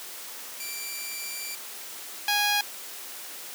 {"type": "tone pair in turn", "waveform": "10% pulse", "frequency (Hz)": [2349, 824.8], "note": ["D7", "G#5"], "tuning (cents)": [0, -12], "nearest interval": "octave + tritone", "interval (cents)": 1812, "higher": "first", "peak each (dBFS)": [-25, -14], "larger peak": "second", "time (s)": [[0.6, 1.55], [2.28, 2.61]], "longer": "first", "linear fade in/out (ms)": 2, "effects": ["white hiss -40 dBFS RMS until 3.54 s", "high-pass 300 Hz 12 dB/octave"]}